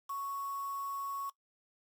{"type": "tone with quantisation", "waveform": "sine", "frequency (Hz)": 1108.7, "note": "C#6", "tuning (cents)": 0, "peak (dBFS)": -36, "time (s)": [0.09, 1.3], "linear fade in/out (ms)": 10, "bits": 8, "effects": ["noise-tail reverb RT60 0.1 s tail -19 dB re dry"]}